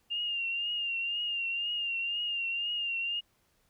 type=tone with vibrato; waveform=sine; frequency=2800 Hz; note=F7; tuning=4 cents sharp; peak=-30 dBFS; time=0.1-3.21 s; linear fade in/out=20 ms; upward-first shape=triangle; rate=2 Hz; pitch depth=56 cents each way; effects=pink hiss -71 dBFS RMS until 3.69 s